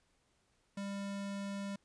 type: tone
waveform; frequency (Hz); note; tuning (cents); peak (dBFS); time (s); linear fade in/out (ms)
square; 199; G3; +26; -39; 0.77-1.76; 5
effects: pink hiss -75 dBFS RMS until 1.84 s + resampled to 22050 Hz